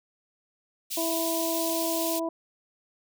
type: high-pass noise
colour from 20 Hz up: white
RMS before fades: -32 dBFS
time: 0.9-2.2 s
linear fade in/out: 20 ms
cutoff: 2700 Hz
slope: 24 dB/octave
type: harmonic tone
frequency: 329.6 Hz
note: E4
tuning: in tune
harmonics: 1 / 2 / 3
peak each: -30 / -30 / -36 dBFS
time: 0.97-2.29 s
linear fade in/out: 5 ms
effects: none